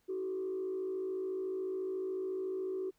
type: tone with frequency modulation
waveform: sine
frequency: 376.4 Hz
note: F#4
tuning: 30 cents sharp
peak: -33 dBFS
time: 0.08-2.91 s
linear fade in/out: 20 ms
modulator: 54 Hz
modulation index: 0.5
effects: tanh soft clip ceiling -30 dBFS + pink hiss -75 dBFS RMS until 2.98 s